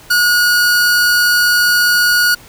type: tone pair together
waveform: 45% pulse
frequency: 1447 / 4594 Hz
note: F#6 / D8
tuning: -39 / -39 cents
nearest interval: octave + minor sixth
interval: 2000 cents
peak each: -10 / -16 dBFS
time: 0.1-2.35 s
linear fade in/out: 10 ms
effects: pink hiss -40 dBFS RMS until 2.48 s